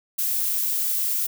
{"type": "noise", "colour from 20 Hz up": "violet", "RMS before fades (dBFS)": -24, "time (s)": [0.18, 1.27], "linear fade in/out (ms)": 10, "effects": []}